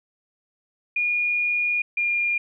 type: tone pair in turn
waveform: sine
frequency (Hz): 2435 / 2410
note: D#7 / D7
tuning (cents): -38 / +44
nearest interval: unison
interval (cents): 18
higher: first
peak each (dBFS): -20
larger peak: neither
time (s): 0.96-1.82 / 1.97-2.38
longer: first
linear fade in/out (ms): 5
effects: none